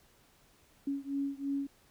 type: beating tone pair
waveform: sine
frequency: 277.2 / 280.2 Hz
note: C#4 / C#4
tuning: 0 / +19 cents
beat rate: 3 Hz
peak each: -35 / -36 dBFS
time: 0.87-1.67 s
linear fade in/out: 5 ms
effects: pink hiss -65 dBFS RMS until 1.9 s